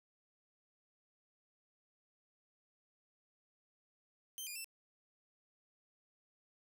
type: tone with pitch steps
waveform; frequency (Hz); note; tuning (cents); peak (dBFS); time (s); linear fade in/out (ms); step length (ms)
10% pulse; 3115 / 2431 / 2668; G7 / D#7 / E7; -12 / -41 / +20; -35; 4.38-4.644; 0; 88
effects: none